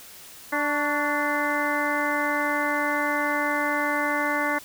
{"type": "harmonic tone with a mistuned harmonic", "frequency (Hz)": 293.7, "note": "D4", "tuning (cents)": 0, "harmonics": [1, 2, 3, 4, 5, 6, 7], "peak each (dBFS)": [-30, -30, -30, -30, -30, -30, -30], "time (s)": [0.52, 4.59], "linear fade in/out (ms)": 10, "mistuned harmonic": 4, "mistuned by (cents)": -62, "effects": ["white hiss -45 dBFS RMS until 4.64 s"]}